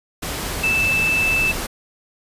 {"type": "tone in noise", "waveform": "sine", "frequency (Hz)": 2637, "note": "E7", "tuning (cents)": 0, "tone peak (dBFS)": -16, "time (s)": [0.63, 1.52], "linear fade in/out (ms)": 10, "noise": "pink", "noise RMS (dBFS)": -26, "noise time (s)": [0.22, 1.67], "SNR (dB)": 7, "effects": ["resampled to 32000 Hz"]}